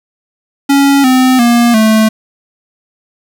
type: tone with pitch steps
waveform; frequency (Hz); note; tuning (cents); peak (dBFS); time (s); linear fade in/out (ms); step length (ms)
square; 278.8 / 257.1 / 237.2 / 218.7; C#4 / C4 / A#3 / A3; +10 / -30 / +30 / -10; -6; 0.69-2.09; 10; 350
effects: 7-bit